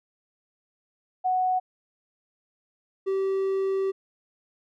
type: tone pair in turn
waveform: sine / triangle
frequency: 740 / 386.4 Hz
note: F#5 / G4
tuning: 0 / -25 cents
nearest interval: major seventh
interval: 1125 cents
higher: first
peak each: -21 dBFS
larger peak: neither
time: 1.24-1.6 / 3.06-3.92 s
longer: second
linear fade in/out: 20 ms
effects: none